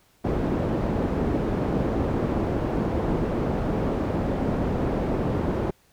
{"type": "low-pass noise", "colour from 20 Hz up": "white", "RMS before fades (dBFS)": -25, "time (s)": [0.24, 5.71], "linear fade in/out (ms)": 10, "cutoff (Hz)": 400, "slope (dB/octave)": 12, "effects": ["pink hiss -61 dBFS RMS until 5.92 s"]}